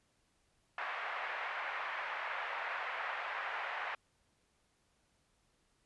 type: band-pass noise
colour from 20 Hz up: white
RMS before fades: -40 dBFS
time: 0.78-3.95 s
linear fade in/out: 2 ms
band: 640 to 2100 Hz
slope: 24 dB/octave
effects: pink hiss -75 dBFS RMS until 5.85 s + resampled to 24000 Hz